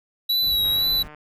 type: tone with vibrato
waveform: square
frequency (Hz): 3913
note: B7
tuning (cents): -17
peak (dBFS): -19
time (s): 0.29-1.03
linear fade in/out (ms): 10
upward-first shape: sine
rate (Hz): 2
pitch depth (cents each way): 35
type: noise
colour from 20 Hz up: brown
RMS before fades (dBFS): -38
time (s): 0.42-1.08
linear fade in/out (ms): 5
type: click train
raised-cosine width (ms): 0.5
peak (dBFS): -28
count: 76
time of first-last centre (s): 0.65-1.147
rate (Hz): 151
effects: none